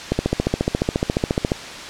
click train, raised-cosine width 2 ms, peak -4 dBFS, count 21, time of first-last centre 0.12-1.519 s, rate 14.3 Hz, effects white hiss -32 dBFS RMS until 1.89 s + low-pass 5000 Hz 12 dB/octave

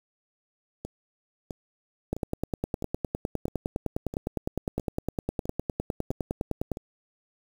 two click trains, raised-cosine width 2 ms, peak -22 / -14 dBFS, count 10 / 46, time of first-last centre 0.85-6.771 / 2.13-6.717 s, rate 1.52 / 9.81 Hz, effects 7-bit

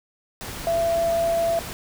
sine tone in noise, 671 Hz, E5, 31 cents sharp, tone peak -19 dBFS, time 0.67-1.59 s, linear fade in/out 0 ms, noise pink, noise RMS -34 dBFS, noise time 0.41-1.73 s, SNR +12 dB, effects none

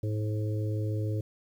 harmonic tone, 106.8 Hz, G#2, 49 cents sharp, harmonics 1 / 3 / 4 / 5, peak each -28 / -38 / -40 / -42 dBFS, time 0.03-1.21 s, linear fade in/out 5 ms, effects 10-bit

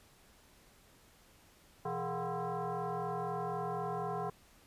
sine tone with frequency modulation, 168 Hz, E3, 33 cents sharp, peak -34 dBFS, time 1.85-4.3 s, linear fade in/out 5 ms, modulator 292 Hz, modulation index 3.3, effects pink hiss -63 dBFS RMS until 4.66 s + resampled to 32000 Hz

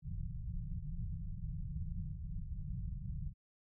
pink low-pass noise, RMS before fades -41 dBFS, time 0.02-3.34 s, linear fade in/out 50 ms, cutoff 180 Hz, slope 96 dB/octave, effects none

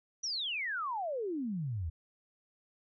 sine exponential sweep, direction down, 5990 to 74.5 Hz, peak -33 dBFS, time 0.23-1.9 s, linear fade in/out 10 ms, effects none

